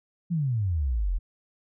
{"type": "exponential sweep", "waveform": "sine", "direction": "down", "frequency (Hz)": [179, 38.89], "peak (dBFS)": -23, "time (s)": [0.3, 1.19], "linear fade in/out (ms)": 20, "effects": []}